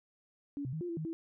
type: tone with pitch steps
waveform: sine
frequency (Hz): 284.4 / 128.9 / 158 / 352 / 336.6 / 157.6 / 328.9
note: C#4 / C3 / D#3 / F4 / E4 / D#3 / E4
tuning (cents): +45 / -26 / +27 / +14 / +36 / +23 / -4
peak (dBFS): -35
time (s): 0.57-1.13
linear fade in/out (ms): 0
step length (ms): 80
effects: none